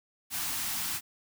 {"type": "band-stop noise", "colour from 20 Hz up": "white", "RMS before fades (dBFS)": -33, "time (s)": [0.3, 1.01], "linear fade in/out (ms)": 50, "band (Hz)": [350, 700], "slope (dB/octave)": 48, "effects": []}